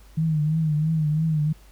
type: tone with vibrato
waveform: sine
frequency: 155.56 Hz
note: D#3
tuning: in tune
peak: -19 dBFS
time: 0.17-1.53 s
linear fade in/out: 10 ms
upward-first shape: triangle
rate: 3 Hz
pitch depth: 81 cents each way
effects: added 50 Hz sine -47 dBFS peak until 1.71 s + pink hiss -56 dBFS RMS until 1.71 s